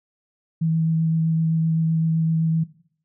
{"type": "tone with vibrato", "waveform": "sine", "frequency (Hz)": 161.8, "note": "E3", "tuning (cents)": -32, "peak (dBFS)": -18, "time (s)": [0.61, 2.64], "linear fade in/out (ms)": 10, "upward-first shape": "triangle", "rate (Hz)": 7.8, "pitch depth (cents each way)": 15, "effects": ["noise-tail reverb RT60 0.6 s tail -17 dB re dry"]}